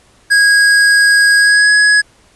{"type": "tone with pitch glide", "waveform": "square", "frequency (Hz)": [1645, 1676.7], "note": ["G#6", "G#6"], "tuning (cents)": [-17, 16], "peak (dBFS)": -7, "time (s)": [0.3, 2.02], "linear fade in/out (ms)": 20, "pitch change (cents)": 33, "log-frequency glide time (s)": [1.37, 1.71], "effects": ["pink hiss -49 dBFS RMS until 2.35 s", "resampled to 24000 Hz"]}